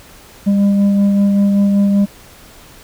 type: tone with frequency modulation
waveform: sine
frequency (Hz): 199.9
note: G3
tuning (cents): +34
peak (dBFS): -8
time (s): 0.46-2.06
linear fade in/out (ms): 20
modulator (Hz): 405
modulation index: 0.27
effects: tanh soft clip ceiling -5 dBFS + pink hiss -41 dBFS RMS until 2.83 s